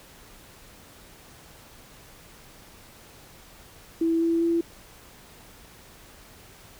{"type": "tone with pitch steps", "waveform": "sine", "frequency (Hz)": [329.6, 332.9, 336.1], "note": ["E4", "E4", "E4"], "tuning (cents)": [0, 17, 34], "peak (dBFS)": -20, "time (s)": [4.01, 4.61], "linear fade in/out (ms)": 5, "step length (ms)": 200, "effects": ["pink hiss -50 dBFS RMS until 6.79 s"]}